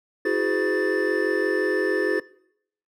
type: tone cluster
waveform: triangle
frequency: 325.5 / 370.6 / 416.7 / 511 / 1767 Hz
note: E4 / F#4 / G#4 / C5 / A6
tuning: -22 / +3 / +6 / -41 / +7 cents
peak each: -26 / -23 / -23 / -28 / -26 dBFS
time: 0.25-2.2 s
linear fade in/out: 5 ms
effects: noise-tail reverb RT60 0.7 s tail -21 dB re dry